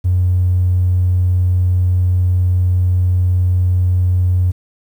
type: tone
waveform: triangle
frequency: 90.5 Hz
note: F#2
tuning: 38 cents flat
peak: -7 dBFS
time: 0.04-4.52 s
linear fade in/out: 20 ms
effects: tanh soft clip ceiling -8 dBFS + 8-bit